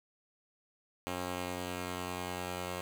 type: tone pair together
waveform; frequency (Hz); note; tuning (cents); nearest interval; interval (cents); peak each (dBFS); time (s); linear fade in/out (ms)
5% pulse; 90 / 269.7; F#2 / C#4; -47 / -47; octave + perfect fifth; 1900; -26 / -32; 1.07-2.81; 0
effects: none